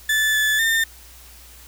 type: tone with pitch steps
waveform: 35% pulse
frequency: 1747 / 1735 / 1808 Hz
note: A6 / A6 / A6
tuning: -13 / -25 / +47 cents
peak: -15 dBFS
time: 0.09-0.84 s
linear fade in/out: 5 ms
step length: 250 ms
effects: added 60 Hz sine -46 dBFS peak until 1.67 s + white hiss -46 dBFS RMS until 1.67 s